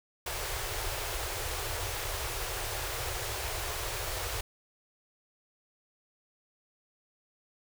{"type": "band-stop noise", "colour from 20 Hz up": "pink", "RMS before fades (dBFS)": -35, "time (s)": [0.26, 4.41], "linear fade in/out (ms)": 5, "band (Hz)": [120, 360], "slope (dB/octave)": 48, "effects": []}